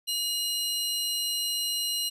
sawtooth tone pair together, 2872 / 4077 Hz, F7 / C8, +48 / -46 cents, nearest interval tritone, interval 606 cents, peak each -27 dBFS, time 0.07-2.1 s, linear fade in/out 20 ms, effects resampled to 32000 Hz

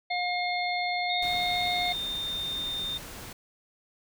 harmonic tone, 714 Hz, F5, 38 cents sharp, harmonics 1 / 3 / 5 / 6, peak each -29 / -31 / -38 / -37 dBFS, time 0.1-1.93 s, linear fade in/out 10 ms
sine tone with pitch glide, 3677 to 3631 Hz, A#7 to A#7, -24 to -46 cents, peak -30 dBFS, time 1.09-2.98 s, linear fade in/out 10 ms, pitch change -22 cents, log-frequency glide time 1.72-1.99 s
pink noise, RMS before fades -42 dBFS, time 1.22-3.33 s, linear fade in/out 5 ms
effects none

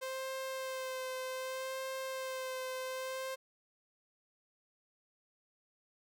sawtooth tone with vibrato, 522 Hz, C5, 4 cents flat, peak -34 dBFS, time 0.01-3.36 s, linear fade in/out 20 ms, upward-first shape sine, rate 0.65 Hz, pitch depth 19 cents each way, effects none

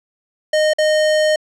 square tone with dropouts, 616 Hz, D#5, 17 cents flat, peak -13 dBFS, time 0.53-1.36 s, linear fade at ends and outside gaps 5 ms, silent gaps 0.735-0.784 s, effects low-pass 7000 Hz 12 dB/octave

